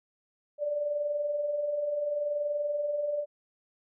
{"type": "tone pair together", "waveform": "sine", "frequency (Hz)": [567.3, 588], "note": ["C#5", "D5"], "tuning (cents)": [40, 2], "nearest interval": "minor second", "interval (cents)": 62, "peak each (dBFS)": [-39, -28], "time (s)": [0.58, 3.26], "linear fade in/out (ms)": 50, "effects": []}